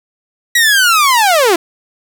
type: linear sweep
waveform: sawtooth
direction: down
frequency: 1939 to 320.4 Hz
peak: -4 dBFS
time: 0.55-1.56 s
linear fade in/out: 5 ms
effects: 7-bit